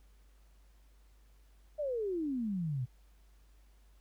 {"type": "exponential sweep", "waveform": "sine", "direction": "down", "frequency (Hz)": [622.3, 118.5], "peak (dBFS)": -32, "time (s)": [1.78, 2.86], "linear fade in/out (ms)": 20, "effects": ["added 50 Hz sine -59 dBFS peak until 4 s", "pink hiss -72 dBFS RMS until 4 s"]}